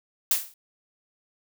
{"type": "noise with exponential decay", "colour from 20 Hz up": "blue", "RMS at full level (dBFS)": -18, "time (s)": [0.31, 0.54], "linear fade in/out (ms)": 2, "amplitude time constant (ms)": 50, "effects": []}